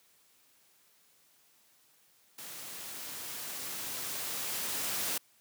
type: noise with level ramp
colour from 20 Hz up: white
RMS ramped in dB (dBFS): -45 to -33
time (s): 2.38-5.18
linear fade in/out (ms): 5
effects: white hiss -66 dBFS RMS until 5.4 s + high-pass 100 Hz 12 dB/octave